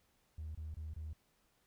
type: tone bursts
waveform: triangle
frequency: 77.78 Hz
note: D#2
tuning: in tune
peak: -38 dBFS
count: 4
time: 0.38-1.132 s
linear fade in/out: 5 ms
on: 170 ms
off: 24 ms
effects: tanh soft clip ceiling -38 dBFS + pink hiss -75 dBFS RMS until 1.66 s